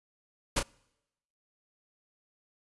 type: noise with echo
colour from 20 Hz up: pink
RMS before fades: -26 dBFS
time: 0.56-0.6 s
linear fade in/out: 10 ms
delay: 31 ms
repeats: 1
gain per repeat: -7 dB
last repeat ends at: 0.631 s
effects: noise-tail reverb RT60 0.9 s tail -26 dB re dry + resampled to 24000 Hz